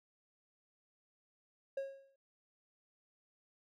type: tone with exponential decay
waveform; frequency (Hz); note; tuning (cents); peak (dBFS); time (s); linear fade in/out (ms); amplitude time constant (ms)
triangle; 545; C#5; -29; -32; 1.77-2.16; 5; 84
effects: none